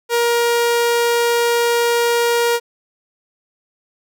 sawtooth tone, 472.2 Hz, A#4, 22 cents sharp, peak -10 dBFS, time 0.09-2.6 s, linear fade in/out 50 ms, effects none

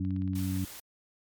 harmonic tone, 94 Hz, F#2, 28 cents sharp, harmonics 1 / 2 / 3, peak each -31 / -33 / -34 dBFS, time 0-0.65 s, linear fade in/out 5 ms
click train, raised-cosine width 0.3 ms, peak -38 dBFS, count 10, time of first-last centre 0.05-0.561 s, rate 17.6 Hz
white noise, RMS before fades -45 dBFS, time 0.35-0.8 s, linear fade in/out 5 ms
effects MP3 96 kbps

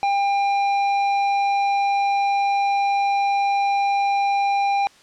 sine tone with tanh clipping, 799 Hz, G5, 33 cents sharp, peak -19 dBFS, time 0.03-4.87 s, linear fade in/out 0 ms, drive 11 dB, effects white hiss -51 dBFS RMS until 5.02 s + low-pass 6000 Hz 12 dB/octave

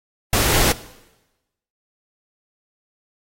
pink noise, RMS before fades -17 dBFS, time 0.33-0.72 s, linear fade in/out 2 ms, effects noise-tail reverb RT60 1.0 s tail -18 dB re dry + AAC 48 kbps

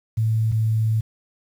sine tone pair in turn, 111 / 110.55 Hz, A2 / A2, +16 / +9 cents, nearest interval unison, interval 7 cents, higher first, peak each -17 dBFS, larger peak neither, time 0.17-0.52 / 0.52-1.01 s, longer second, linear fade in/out 10 ms, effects 8-bit

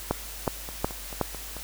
two click trains, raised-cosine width 1 ms, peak -9 / -24 dBFS, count 4 / 6, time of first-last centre 0.11-1.213 / 0.47-1.566 s, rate 2.72 / 4.56 Hz, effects added 50 Hz sine -42 dBFS peak until 1.63 s + white hiss -40 dBFS RMS until 1.63 s

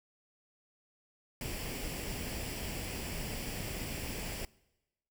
pink noise with comb filter, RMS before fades -39 dBFS, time 1.41-4.45 s, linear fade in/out 2 ms, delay 0.39 ms, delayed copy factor +0.55, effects noise-tail reverb RT60 1.0 s tail -23 dB re dry

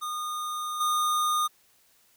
square tone with level steps, 1225 Hz, D#6, 27 cents flat, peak -31 / -24 dBFS, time 0.01-1.48 s, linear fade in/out 20 ms, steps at 0.8 s, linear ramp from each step 10 ms, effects white hiss -63 dBFS RMS until 2.16 s

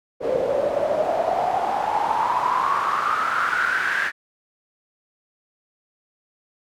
pink noise with band-pass filter sweep, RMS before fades -22 dBFS, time 0.2-4.12 s, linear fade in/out 50 ms, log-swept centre 490 to 1700 Hz, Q 9.1, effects none

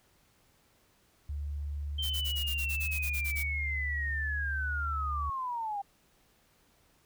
sine tone, 72.6 Hz, D2, 19 cents flat, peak -33 dBFS, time 1.29-5.3 s, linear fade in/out 5 ms
sine linear sweep, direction down, 3136 to 784 Hz, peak -32 dBFS, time 1.98-5.82 s, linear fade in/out 10 ms
blue noise bursts, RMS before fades -39 dBFS, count 13, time 2.02-3.436 s, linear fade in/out 20 ms, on 84 ms, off 27 ms
effects pink hiss -67 dBFS RMS until 7.05 s

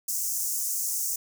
pink high-pass noise, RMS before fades -29 dBFS, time 0.08-1.16 s, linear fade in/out 5 ms, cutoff 5900 Hz, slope 48 dB/octave, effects none

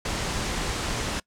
pink low-pass noise, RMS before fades -29 dBFS, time 0.05-1.2 s, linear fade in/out 5 ms, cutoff 8600 Hz, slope 24 dB/octave, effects noise-tail reverb RT60 0.1 s tail -23 dB re dry

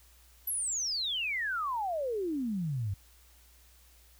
sine exponential sweep, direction down, 11990 to 92.5 Hz, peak -30 dBFS, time 0.47-2.94 s, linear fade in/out 5 ms, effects added 60 Hz sine -59 dBFS peak until 4.19 s + white hiss -62 dBFS RMS until 4.19 s

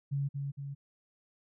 sine tone with echo, 140 Hz, C#3, 18 cents sharp, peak -29 dBFS, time 0.11-0.29 s, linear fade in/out 20 ms, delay 230 ms, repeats 2, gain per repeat -4 dB, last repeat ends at 0.75 s, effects none

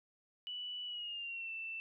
sine tone with pitch glide, 2960 to 2668 Hz, F#7 to E7, 0 to +20 cents, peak -40 dBFS, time 0.47-1.8 s, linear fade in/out 0 ms, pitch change -180 cents, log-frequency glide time 0.85-1.52 s, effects none

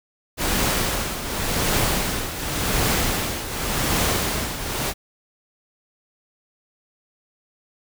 pink noise with tremolo, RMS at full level -20 dBFS, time 0.37-4.94 s, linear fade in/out 50 ms, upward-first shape triangle, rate 0.89 Hz, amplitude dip 70%, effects none

